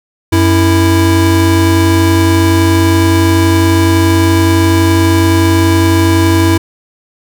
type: tone pair together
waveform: square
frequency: 92.5 / 329.3 Hz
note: F#2 / E4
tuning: 0 / -2 cents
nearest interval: octave + minor seventh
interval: 2198 cents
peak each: -10 dBFS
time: 0.32-6.58 s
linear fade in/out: 10 ms
effects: none